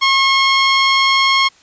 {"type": "tone", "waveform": "15% pulse", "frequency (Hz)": 1082, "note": "C#6", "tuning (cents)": -42, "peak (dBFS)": -4, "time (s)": [0.01, 1.49], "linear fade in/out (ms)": 20, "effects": ["white hiss -49 dBFS RMS until 1.62 s", "resampled to 16000 Hz"]}